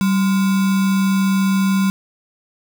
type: tone with sample-and-hold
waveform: sine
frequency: 192.9 Hz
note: G3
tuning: 28 cents flat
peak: -13 dBFS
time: 0.01-1.9 s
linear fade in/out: 0 ms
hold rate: 1225 Hz
effects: none